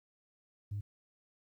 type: tone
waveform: sine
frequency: 102.1 Hz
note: G#2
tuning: 29 cents flat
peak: -34 dBFS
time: 0.71-0.81 s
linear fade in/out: 10 ms
effects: tanh soft clip ceiling -32 dBFS + 12-bit